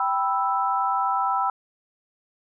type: chord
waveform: sine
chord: E minor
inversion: first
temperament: equal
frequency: 784 / 987.8 / 1318.5 Hz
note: G5 / B5 / E6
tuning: 0 / 0 / 0 cents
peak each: -25 dBFS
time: 0-1.5 s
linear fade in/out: 2 ms
effects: none